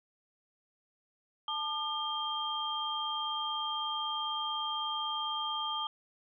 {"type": "tone cluster", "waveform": "sine", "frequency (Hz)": [879, 1208, 3189], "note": ["A5", "D6", "G7"], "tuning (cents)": [-2, 48, 29], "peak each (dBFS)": [-38, -37, -35], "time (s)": [1.48, 5.87], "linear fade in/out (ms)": 2, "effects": []}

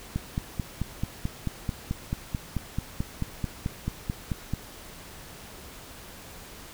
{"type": "click train", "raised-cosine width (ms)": 5, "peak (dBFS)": -15, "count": 21, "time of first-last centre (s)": [0.16, 4.536], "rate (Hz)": 4.57, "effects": ["pink hiss -45 dBFS RMS until 6.73 s"]}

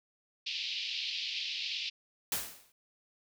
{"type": "band-pass noise", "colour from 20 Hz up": "pink", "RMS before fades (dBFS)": -37, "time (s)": [0.46, 1.9], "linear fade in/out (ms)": 10, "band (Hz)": [2500, 4900], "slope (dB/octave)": 48}
{"type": "noise with exponential decay", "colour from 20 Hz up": "white", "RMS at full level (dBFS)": -30, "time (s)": [2.32, 2.72], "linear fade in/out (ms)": 2, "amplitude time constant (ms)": 86}
{"effects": []}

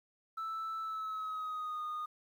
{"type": "tone with pitch glide", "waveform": "sine", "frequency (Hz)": [1318.5, 1230.2], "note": ["E6", "D#6"], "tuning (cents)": [0, -20], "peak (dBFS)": -34, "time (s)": [0.37, 2.06], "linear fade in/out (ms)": 10, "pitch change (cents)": -120, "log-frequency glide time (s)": [0.81, 1.82], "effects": ["tanh soft clip ceiling -35 dBFS", "11-bit"]}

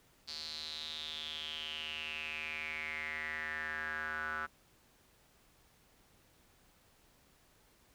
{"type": "tone with band-pass filter sweep", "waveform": "square", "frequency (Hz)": 77.78, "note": "D#2", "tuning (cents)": 0, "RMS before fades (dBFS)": -41, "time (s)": [0.27, 4.47], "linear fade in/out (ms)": 20, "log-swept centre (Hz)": [4500, 1400], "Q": 8, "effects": ["pink hiss -67 dBFS RMS until 7.94 s"]}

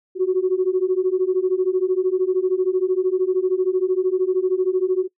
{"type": "beating tone pair", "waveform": "sine", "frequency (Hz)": [364.6, 377.6], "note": ["F#4", "F#4"], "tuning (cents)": [-25, 35], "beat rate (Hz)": 13, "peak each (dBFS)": -19, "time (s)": [0.15, 5.08], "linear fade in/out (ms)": 50, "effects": ["noise-tail reverb RT60 0.1 s tail -21 dB re dry", "tanh soft clip ceiling -9 dBFS"]}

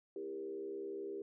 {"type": "tone with frequency modulation", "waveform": "sine", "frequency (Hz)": 397.1, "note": "G4", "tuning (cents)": 22, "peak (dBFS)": -40, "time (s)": [0.16, 1.22], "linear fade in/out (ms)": 2, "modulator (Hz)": 71.2, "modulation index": 0.87, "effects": []}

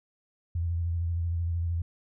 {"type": "tone with vibrato", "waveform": "sine", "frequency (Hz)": 84.8, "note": "E2", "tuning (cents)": 50, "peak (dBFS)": -26, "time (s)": [0.55, 1.82], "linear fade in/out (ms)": 5, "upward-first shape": "sine", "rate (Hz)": 13, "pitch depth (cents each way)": 40, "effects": []}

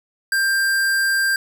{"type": "tone", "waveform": "square", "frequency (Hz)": 1586, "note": "G6", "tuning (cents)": 20, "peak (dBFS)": -17, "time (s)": [0.32, 1.36], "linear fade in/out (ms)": 2, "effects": []}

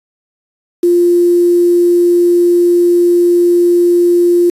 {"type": "tone with quantisation", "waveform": "sine", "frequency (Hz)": 349.2, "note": "F4", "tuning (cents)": 0, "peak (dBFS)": -6, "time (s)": [0.83, 4.5], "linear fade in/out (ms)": 5, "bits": 5, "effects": ["resampled to 32000 Hz"]}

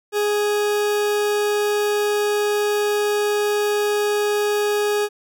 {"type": "tone", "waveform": "40% pulse", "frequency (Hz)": 415.3, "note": "G#4", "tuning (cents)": 0, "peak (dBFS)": -17, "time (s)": [0.12, 5.09], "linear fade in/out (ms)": 50, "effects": []}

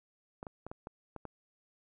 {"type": "clicks", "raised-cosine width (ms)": 1, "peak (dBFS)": -28, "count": 7, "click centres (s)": [0.429, 0.468, 0.666, 0.715, 0.871, 1.163, 1.253], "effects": []}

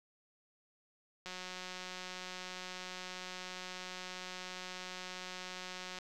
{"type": "click train", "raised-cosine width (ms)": 0.2, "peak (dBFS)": -27, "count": 866, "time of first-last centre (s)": [1.26, 5.987], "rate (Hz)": 183, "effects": []}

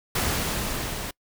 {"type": "noise with level ramp", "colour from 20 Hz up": "pink", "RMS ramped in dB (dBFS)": [-24, -33], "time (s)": [0.15, 1.11], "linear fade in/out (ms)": 5, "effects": ["noise-tail reverb RT60 0.1 s tail -25 dB re dry"]}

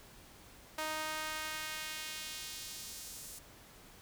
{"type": "tone with high-pass filter sweep", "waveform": "sawtooth", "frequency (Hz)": 311.1, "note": "D#4", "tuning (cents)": 0, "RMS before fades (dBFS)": -42, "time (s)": [0.78, 3.39], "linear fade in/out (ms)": 5, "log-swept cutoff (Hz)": [790, 8100], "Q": 0.91, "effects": ["pink hiss -57 dBFS RMS until 4.01 s"]}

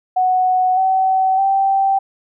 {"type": "tone with pitch steps", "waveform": "sine", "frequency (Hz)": [740, 759.5, 779.5], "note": ["F#5", "F#5", "G5"], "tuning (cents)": [0, 45, -10], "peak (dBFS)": -12, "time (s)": [0.16, 1.99], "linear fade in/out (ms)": 10, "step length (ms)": 610, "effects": []}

